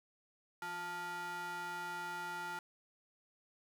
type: ring-modulated tone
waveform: square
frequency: 261.6 Hz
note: C4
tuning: in tune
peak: -38 dBFS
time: 0.62-2.59 s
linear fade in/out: 2 ms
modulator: 1140 Hz
effects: 13-bit